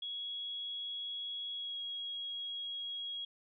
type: tone with pitch glide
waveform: sine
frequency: 3335 to 3302 Hz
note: G#7 to G#7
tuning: +7 to -11 cents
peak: -38 dBFS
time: 0.02-3.25 s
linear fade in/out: 5 ms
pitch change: -18 cents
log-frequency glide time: 1.54-1.79 s
effects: none